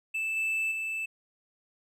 triangle tone with level steps, 2637 Hz, E7, in tune, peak -27 / -25 / -29 dBFS, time 0.14-1.06 s, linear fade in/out 10 ms, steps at 0.36 / 0.71 s, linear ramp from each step 10 ms, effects none

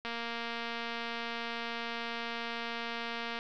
click train, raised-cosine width 0.3 ms, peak -22 dBFS, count 779, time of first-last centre 0.05-3.389 s, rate 233 Hz, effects resampled to 16000 Hz + 10-bit

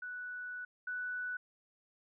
sine tone pair in turn, 1480 / 1485.1 Hz, F#6 / F#6, 0 / +6 cents, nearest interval unison, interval 6 cents, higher second, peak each -40 / -36 dBFS, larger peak second, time 0.02-0.65 / 0.87-1.37 s, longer first, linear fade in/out 5 ms, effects none

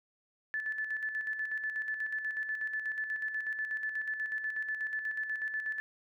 sine tone with tremolo, 1742 Hz, A6, 18 cents flat, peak -31 dBFS, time 0.54-5.8 s, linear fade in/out 0 ms, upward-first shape square, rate 8.2 Hz, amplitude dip 50%, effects none

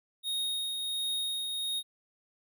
square tone with tremolo, 3729 Hz, A#7, in tune, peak -30 dBFS, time 0.23-1.83 s, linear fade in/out 50 ms, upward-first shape triangle, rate 1.4 Hz, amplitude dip 35%, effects none

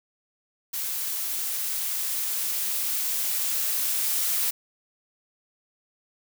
blue noise with level ramp, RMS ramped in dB -30 to -25 dBFS, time 0.73-4.51 s, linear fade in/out 10 ms, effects none

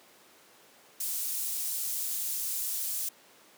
pink high-pass noise, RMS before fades -33 dBFS, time 1-3.09 s, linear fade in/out 5 ms, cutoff 9200 Hz, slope 12 dB/octave, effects pink hiss -57 dBFS RMS until 3.57 s + high-pass 300 Hz 12 dB/octave

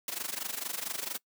white noise with amplitude modulation, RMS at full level -33 dBFS, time 0.08-1.18 s, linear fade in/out 2 ms, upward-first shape sine, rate 24.4 Hz, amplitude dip 85%, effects noise-tail reverb RT60 0.1 s tail -23 dB re dry + high-pass 200 Hz 12 dB/octave

